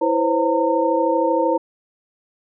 sine tone cluster, 328.9 / 504 / 537 / 914 Hz, E4 / B4 / C5 / A#5, -4 / +35 / +45 / -34 cents, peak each -21 dBFS, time 0.01-1.58 s, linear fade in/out 10 ms, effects none

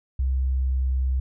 sine tone with pitch glide, 65.41 to 64.92 Hz, C2 to C2, 0 to -13 cents, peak -20 dBFS, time 0.19-1.2 s, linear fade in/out 5 ms, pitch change -13 cents, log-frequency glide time 0.3-0.89 s, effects none

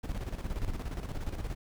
brown noise with tremolo, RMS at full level -33 dBFS, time 0.03-1.55 s, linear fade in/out 10 ms, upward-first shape square, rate 17 Hz, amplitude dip 60%, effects none

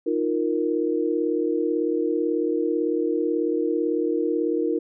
sine chord, Eb suspended second, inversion none, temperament equal, 311.1 / 349.2 / 466.2 Hz, Eb4 / F4 / Bb4, 0 / 0 / 0 cents, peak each -25 dBFS, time 0.06-4.79 s, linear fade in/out 10 ms, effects none

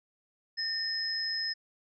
sine tone pair together, 1814 / 5131 Hz, A#6 / E8, -48 / -48 cents, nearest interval octave + tritone, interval 1800 cents, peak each -36 / -31 dBFS, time 0.57-1.54 s, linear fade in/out 20 ms, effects none

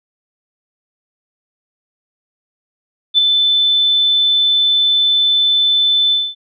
sine tone with ADSR envelope, 3520 Hz, A7, in tune, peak -5 dBFS, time 3.14-6.35 s, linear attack 43 ms, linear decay 6 ms, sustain -5 dB, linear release 230 ms, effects none

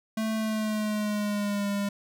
square tone with pitch glide, 220 to 201.7 Hz, A3 to G3, 0 to +50 cents, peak -27 dBFS, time 0.17-1.89 s, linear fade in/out 5 ms, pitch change -150 cents, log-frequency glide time 0.36-1.68 s, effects none

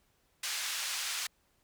white band-pass noise, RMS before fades -36 dBFS, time 0.43-1.27 s, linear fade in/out 5 ms, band 1300 to 6900 Hz, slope 12 dB/octave, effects pink hiss -72 dBFS RMS until 1.63 s

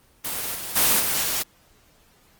white noise with level steps, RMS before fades -28 / -32 / -18 / -23 / -25 dBFS, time 0.24-1.43 s, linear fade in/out 10 ms, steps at 0.54 / 0.75 / 0.99 / 1.22 s, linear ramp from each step 20 ms, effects pink hiss -58 dBFS RMS until 2.39 s + Opus 24 kbps

